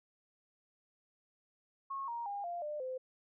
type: tone with pitch steps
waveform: sine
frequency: 1091 / 938.9 / 807.9 / 695.3 / 598.3 / 514.9 Hz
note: C#6 / A#5 / G#5 / F5 / D5 / C5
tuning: -28 / +12 / -48 / -8 / +32 / -28 cents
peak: -37 dBFS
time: 1.9-2.98 s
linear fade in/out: 10 ms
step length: 180 ms
effects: none